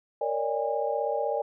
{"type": "tone cluster", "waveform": "sine", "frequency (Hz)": [463.5, 566, 602, 814], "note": ["A#4", "C#5", "D5", "G#5"], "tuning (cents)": [-10, 36, 43, -35], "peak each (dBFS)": -31, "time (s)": [0.21, 1.42], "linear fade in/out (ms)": 5, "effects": []}